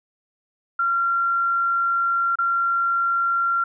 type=tone with dropouts; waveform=sine; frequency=1375 Hz; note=F6; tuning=27 cents flat; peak=-18 dBFS; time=0.79-3.64 s; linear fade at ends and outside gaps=5 ms; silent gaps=2.356-2.386 s; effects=none